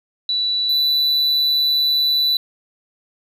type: tone pair in turn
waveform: sine / triangle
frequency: 3952 / 3975 Hz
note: B7 / B7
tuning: 0 / +10 cents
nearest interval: unison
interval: 10 cents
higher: second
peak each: -17 / -13 dBFS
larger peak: second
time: 0.29-0.69 / 0.69-2.37 s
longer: second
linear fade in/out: 2 ms
effects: 9-bit